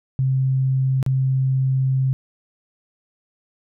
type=tone with dropouts; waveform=sine; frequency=132.2 Hz; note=C3; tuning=18 cents sharp; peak=-16 dBFS; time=0.19-2.13 s; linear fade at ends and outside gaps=0 ms; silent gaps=1.028-1.063 s; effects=none